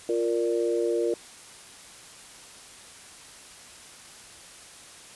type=chord; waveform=sine; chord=Bb major; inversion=second; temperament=equal; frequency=349.2 / 466.2 / 587.3 Hz; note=F4 / Bb4 / D5; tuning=0 / 0 / 0 cents; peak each=-26 / -26 / -32 dBFS; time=0.09-1.14 s; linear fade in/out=2 ms; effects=white hiss -47 dBFS RMS until 5.15 s + resampled to 24000 Hz